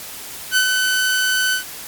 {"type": "tone with ADSR envelope", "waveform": "sawtooth", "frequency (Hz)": 1512, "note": "F#6", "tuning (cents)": 37, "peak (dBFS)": -8, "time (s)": [0.51, 1.64], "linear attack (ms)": 55, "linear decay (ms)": 77, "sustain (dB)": -4, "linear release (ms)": 110, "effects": ["white hiss -33 dBFS RMS until 1.87 s", "MP3 96 kbps"]}